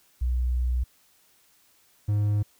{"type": "tone pair in turn", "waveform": ["sine", "triangle"], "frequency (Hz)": [61.74, 103.83], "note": ["B1", "G#2"], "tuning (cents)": [0, 0], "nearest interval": "major sixth", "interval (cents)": 900, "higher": "second", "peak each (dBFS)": [-22, -19], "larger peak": "second", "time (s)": [[0.21, 0.84], [2.08, 2.43]], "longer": "first", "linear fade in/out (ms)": 10, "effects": ["white hiss -62 dBFS RMS until 2.59 s"]}